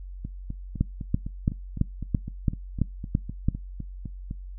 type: two click trains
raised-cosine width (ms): 5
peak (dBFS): -21 / -9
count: 17 / 9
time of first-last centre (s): 0.25-4.311 / 0.81-3.486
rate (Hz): 3.94 / 2.99
effects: noise-tail reverb RT60 0.2 s tail -23 dB re dry + added 46 Hz sine -36 dBFS peak until 4.58 s